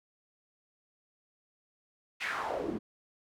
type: noise with band-pass filter sweep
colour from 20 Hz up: pink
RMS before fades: -35 dBFS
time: 2.2-2.79 s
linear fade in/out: 20 ms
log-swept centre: 2500 to 230 Hz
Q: 3.5
effects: none